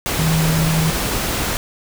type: tone in noise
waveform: sine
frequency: 160.2 Hz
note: E3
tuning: 49 cents flat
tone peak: -15 dBFS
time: 0.19-0.9 s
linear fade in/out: 0 ms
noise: pink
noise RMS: -21 dBFS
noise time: 0.06-1.57 s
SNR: +3 dB
effects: none